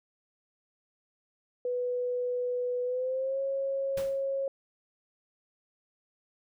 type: tone with pitch glide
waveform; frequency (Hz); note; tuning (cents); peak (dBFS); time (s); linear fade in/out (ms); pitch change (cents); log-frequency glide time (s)
sine; 493.9 to 544.9; B4 to C#5; 0 to -30; -28; 1.65-4.48; 2; +170; 2.84-3.4
type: noise with exponential decay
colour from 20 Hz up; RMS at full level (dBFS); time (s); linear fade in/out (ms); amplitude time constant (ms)
pink; -38; 3.97-4.25; 5; 59
effects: none

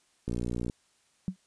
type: click train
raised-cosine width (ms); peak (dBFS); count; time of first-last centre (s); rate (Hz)
3; -20; 26; 0.28-0.698; 59.8
type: tone with exponential decay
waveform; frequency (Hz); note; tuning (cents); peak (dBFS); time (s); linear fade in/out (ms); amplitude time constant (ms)
sine; 185.6; F#3; +6; -23; 1.28-1.36; 0; 17
effects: white hiss -68 dBFS RMS until 1.46 s + resampled to 22050 Hz

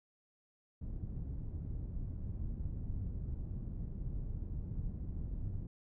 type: low-pass noise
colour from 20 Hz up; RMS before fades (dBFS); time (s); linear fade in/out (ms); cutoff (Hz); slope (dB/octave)
pink; -40; 0.81-5.67; 5; 140; 12
effects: none

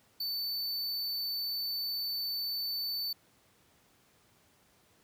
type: tone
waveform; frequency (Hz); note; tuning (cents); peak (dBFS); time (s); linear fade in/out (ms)
square; 4519; C#8; +33; -33; 0.2-3.13; 5
effects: pink hiss -66 dBFS RMS until 5.03 s + high-pass 80 Hz 12 dB/octave

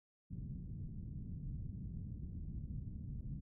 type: low-pass noise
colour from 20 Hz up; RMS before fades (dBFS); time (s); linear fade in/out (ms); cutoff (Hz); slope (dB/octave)
white; -45; 0.3-3.41; 20; 170; 24
effects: none

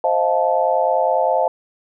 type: chord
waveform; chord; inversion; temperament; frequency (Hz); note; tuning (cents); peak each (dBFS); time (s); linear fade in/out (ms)
sine; F dominant seventh; second; just; 523.8 / 628.6 / 698.5 / 873.1; C5 / Eb5 / F5 / A5; +2 / +18 / 0 / -14; -20; 0.04-1.48; 2
effects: none

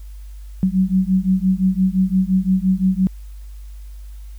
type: beating tone pair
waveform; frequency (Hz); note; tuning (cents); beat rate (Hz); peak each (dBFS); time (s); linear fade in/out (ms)
sine; 185 / 190.8; F#3 / G3; 0 / -47; 5.8; -17; 0.63-3.07; 0
effects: added 50 Hz sine -32 dBFS peak until 4.38 s + white hiss -55 dBFS RMS until 4.38 s

